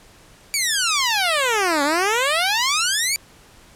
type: exponential two-way sweep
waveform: 10% pulse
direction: down then up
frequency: 2349 to 276.2 to 2349 Hz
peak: -9 dBFS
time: 0.54-3.16 s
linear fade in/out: 0 ms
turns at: 1.83 s
effects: pink hiss -49 dBFS RMS until 3.75 s + low-pass 11000 Hz 12 dB/octave